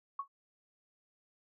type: tone with exponential decay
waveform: sine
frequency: 1108.7 Hz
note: C#6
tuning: in tune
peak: -31 dBFS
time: 0.19-0.28 s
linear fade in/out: 5 ms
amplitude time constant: 18 ms
effects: none